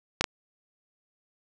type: clicks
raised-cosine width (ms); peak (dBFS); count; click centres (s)
0.2; -6 / -8; 2; 0.21 / 0.242
effects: none